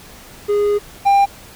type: tone pair in turn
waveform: triangle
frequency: 412 / 796.4 Hz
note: G#4 / G5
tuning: -14 / +27 cents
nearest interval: major seventh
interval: 1141 cents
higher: second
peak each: -11 / -7 dBFS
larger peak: second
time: 0.48-0.79 / 1.05-1.26 s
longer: first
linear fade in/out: 20 ms
effects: pink hiss -40 dBFS RMS until 1.55 s